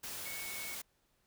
sine tone in noise, 2216 Hz, C#7, 1 cent flat, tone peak -45 dBFS, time 0.25-0.75 s, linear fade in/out 10 ms, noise white, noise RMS -43 dBFS, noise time 0.03-0.82 s, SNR -5 dB, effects pink hiss -75 dBFS RMS until 1.26 s

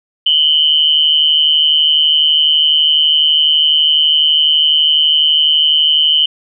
sine tone pair together, 2952 / 3104 Hz, F#7 / G7, -5 / -18 cents, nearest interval minor second, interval 87 cents, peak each -11 dBFS, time 0.26-6.26 s, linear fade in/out 5 ms, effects none

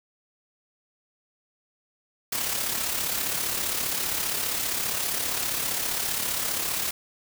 white noise with amplitude modulation, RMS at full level -26 dBFS, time 2.32-6.91 s, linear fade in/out 5 ms, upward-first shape sine, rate 35.1 Hz, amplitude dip 45%, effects none

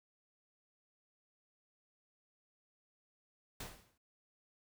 pink noise with exponential decay, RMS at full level -42 dBFS, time 3.6-3.98 s, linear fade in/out 5 ms, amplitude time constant 81 ms, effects noise-tail reverb RT60 0.1 s tail -26 dB re dry

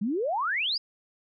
sine exponential sweep, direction up, 188.9 to 5130 Hz, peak -25 dBFS, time 0.01-0.78 s, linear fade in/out 10 ms, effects none

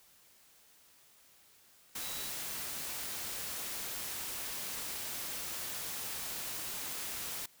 sine tone in noise, 3909 Hz, B7, 19 cents flat, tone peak -47 dBFS, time 2.01-2.29 s, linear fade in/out 5 ms, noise white, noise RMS -40 dBFS, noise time 1.95-7.46 s, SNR -10 dB, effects white hiss -63 dBFS RMS until 7.6 s

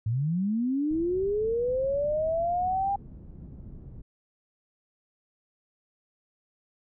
sine linear sweep, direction up, 103.83 to 806 Hz, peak -24 dBFS, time 0.06-2.96 s, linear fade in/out 5 ms
pink low-pass noise, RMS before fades -43 dBFS, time 0.9-4.02 s, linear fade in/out 10 ms, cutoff 200 Hz, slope 12 dB/octave
effects none

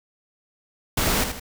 pink noise with echo, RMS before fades -22 dBFS, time 0.97-1.24 s, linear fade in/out 5 ms, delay 79 ms, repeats 2, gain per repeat -7 dB, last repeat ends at 1.398 s, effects none

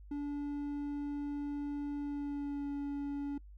triangle tone with pitch glide, 288.4 to 284.1 Hz, D4 to C#4, -31 to +43 cents, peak -33 dBFS, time 0.11-3.38 s, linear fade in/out 5 ms, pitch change -26 cents, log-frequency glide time 1.99-2.69 s, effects noise-tail reverb RT60 0.1 s tail -23 dB re dry + added 50 Hz sine -50 dBFS peak until 3.57 s

